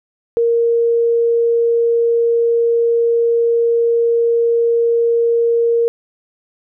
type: tone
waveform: sine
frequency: 466.2 Hz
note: A#4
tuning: in tune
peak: -11 dBFS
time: 0.37-5.88 s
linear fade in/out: 0 ms
effects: none